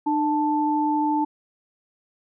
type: tone pair together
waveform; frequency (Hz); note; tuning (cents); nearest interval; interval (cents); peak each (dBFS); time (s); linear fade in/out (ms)
sine; 301.9 / 880; D4 / A5; +48 / 0; octave + perfect fifth; 1852; -22; 0.06-1.25; 10
effects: none